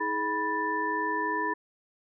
sine tone cluster, 319 / 422.1 / 983 / 1769 Hz, D#4 / G#4 / B5 / A6, +43 / +28 / -8 / +9 cents, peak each -35 / -35 / -29 / -32 dBFS, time 0-1.54 s, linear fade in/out 10 ms, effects none

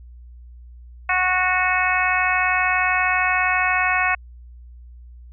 harmonic tone, 367.4 Hz, F#4, 12 cents flat, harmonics 2 / 3 / 4 / 5 / 6 / 7, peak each -24 / -24 / -24 / -24 / -24 / -24 dBFS, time 1.09-4.15 s, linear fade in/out 5 ms, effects added 60 Hz sine -39 dBFS peak until 5.32 s

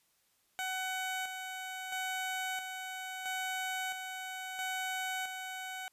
15% pulse tone with tremolo, 750 Hz, F#5, 23 cents sharp, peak -28 dBFS, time 0.59-5.88 s, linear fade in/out 0 ms, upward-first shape square, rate 0.75 Hz, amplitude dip 45%, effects white hiss -73 dBFS RMS until 5.92 s + resampled to 32000 Hz

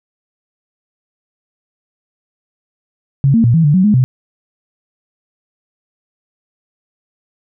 sine tone with pitch steps, 137.7 / 228.2 / 118.4 / 163.7 / 146.6 / 186.2 / 210 / 127.8 Hz, C#3 / A#3 / A#2 / E3 / D3 / F#3 / G#3 / C3, -11 / -37 / +27 / -12 / -3 / +11 / +19 / -40 cents, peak -7 dBFS, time 3.24-4.04 s, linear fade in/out 0 ms, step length 100 ms, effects none

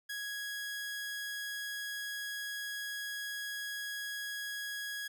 sawtooth tone, 1661.2 Hz, G#6, in tune, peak -34 dBFS, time 0.09-5.08 s, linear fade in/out 10 ms, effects none

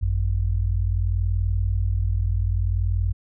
sine tone pair together, 51.91 / 92.5 Hz, G#1 / F#2, 0 / 0 cents, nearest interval minor seventh, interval 1000 cents, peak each -22 dBFS, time 0.01-3.13 s, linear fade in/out 20 ms, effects none

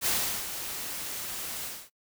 white noise with ADSR envelope, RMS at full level -26 dBFS, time 0.01-1.9 s, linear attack 53 ms, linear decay 370 ms, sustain -10 dB, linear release 260 ms, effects noise-tail reverb RT60 0.1 s tail -24 dB re dry

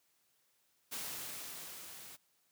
white noise with level ramp, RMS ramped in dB -41 to -52 dBFS, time 0.91-2.17 s, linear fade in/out 20 ms, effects white hiss -75 dBFS RMS until 2.51 s + high-pass 80 Hz 12 dB/octave

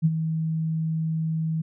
sine tone with ADSR envelope, 160.3 Hz, E3, 48 cents flat, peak -14 dBFS, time 0.02-1.62 s, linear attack 33 ms, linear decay 40 ms, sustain -9 dB, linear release 10 ms, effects none

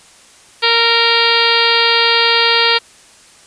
harmonic tone with a mistuned harmonic, 464.9 Hz, A#4, 5 cents flat, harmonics 1 / 2 / 3 / 4 / 5 / 6 / 7 / 8 / 9 / 10, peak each -19 / -19 / -19 / -19 / -19 / -19 / -19 / -19 / -19 / -19 dBFS, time 0.62-2.79 s, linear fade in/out 20 ms, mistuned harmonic 3, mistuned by -18 cents, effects white hiss -44 dBFS RMS until 3.46 s + resampled to 22050 Hz

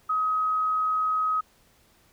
sine tone, 1266 Hz, D#6, 30 cents sharp, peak -22 dBFS, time 0.09-1.41 s, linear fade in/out 10 ms, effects pink hiss -61 dBFS RMS until 2.12 s

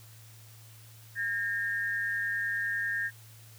sine tone pair together, 1618 / 1827.9 Hz, G#6 / A#6, -46 / -34 cents, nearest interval major second, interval 212 cents, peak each -32 / -31 dBFS, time 1.15-3.11 s, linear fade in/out 50 ms, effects added 111 Hz sine -51 dBFS peak until 3.58 s + white hiss -56 dBFS RMS until 3.58 s

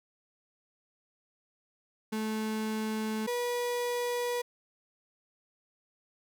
35% pulse tone pair in turn, 217.7 / 485.1 Hz, A3 / B4, -18 / -31 cents, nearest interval octave + major second, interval 1387 cents, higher second, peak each -29 / -28 dBFS, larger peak second, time 2.12-3.27 / 3.27-4.42 s, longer neither, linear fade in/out 10 ms, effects none

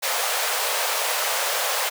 pink high-pass noise, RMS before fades -24 dBFS, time 0.02-1.9 s, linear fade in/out 20 ms, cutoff 490 Hz, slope 48 dB/octave, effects none

